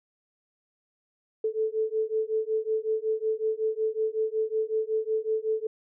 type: beating tone pair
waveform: sine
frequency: 435.6 / 441 Hz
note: A4 / A4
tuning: -17 / +4 cents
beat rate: 5.4 Hz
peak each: -28 dBFS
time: 1.44-5.67 s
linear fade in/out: 5 ms
effects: none